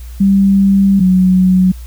sine tone pair in turn, 196 / 185.01 Hz, G3 / F#3, 0 / 0 cents, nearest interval minor second, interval 100 cents, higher first, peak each -6 dBFS, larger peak neither, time 0.2-1 / 1-1.72 s, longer first, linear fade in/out 10 ms, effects added 60 Hz sine -26 dBFS peak until 1.86 s + white hiss -43 dBFS RMS until 1.86 s

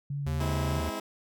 sine tone with vibrato, 140 Hz, C#3, 18 cents sharp, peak -30 dBFS, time 0.1-0.8 s, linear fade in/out 5 ms, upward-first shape sine, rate 3.2 Hz, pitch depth 30 cents each way
square tone, 77.78 Hz, D#2, in tune, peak -31 dBFS, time 0.26-0.9 s, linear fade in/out 10 ms
15% pulse chord, Ab augmented, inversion none, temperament just, 207.7 / 259.6 / 324.5 Hz, Ab3 / C4 / E4, 0 / -13 / -27 cents, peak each -32 / -34 / -29 dBFS, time 0.4-1 s, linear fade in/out 5 ms
effects none

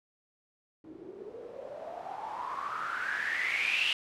blue noise with low-pass filter sweep, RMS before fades -35 dBFS, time 0.84-3.93 s, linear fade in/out 2 ms, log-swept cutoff 310 to 2900 Hz, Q 9.4, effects none

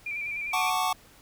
sine tone with vibrato, 2360 Hz, D7, 8 cents sharp, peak -30 dBFS, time 0.06-0.7 s, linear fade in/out 5 ms, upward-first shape square, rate 9.9 Hz, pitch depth 35 cents each way
square chord, D major seventh, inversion first, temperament equal, 740 / 880 / 1108.7 / 1174.7 Hz, F#5 / A5 / C#6 / D6, 0 / 0 / 0 / 0 cents, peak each -30 / -31 / -30 / -34 dBFS, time 0.53-0.93 s, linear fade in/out 5 ms
effects pink hiss -55 dBFS RMS until 1.21 s

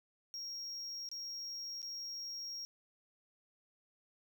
triangle tone with dropouts, 5588 Hz, F8, in tune, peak -40 dBFS, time 0.34-2.65 s, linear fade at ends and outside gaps 0 ms, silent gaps 1.089-1.115 / 1.818-1.828 s, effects none

